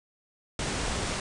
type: low-pass noise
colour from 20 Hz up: pink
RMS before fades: -31 dBFS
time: 0.59-1.2 s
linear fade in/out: 2 ms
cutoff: 9500 Hz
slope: 96 dB/octave
effects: none